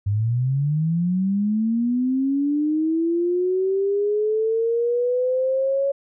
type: linear sweep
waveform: sine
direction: up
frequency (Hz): 98 to 558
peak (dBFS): -18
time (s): 0.06-5.92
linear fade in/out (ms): 10
effects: none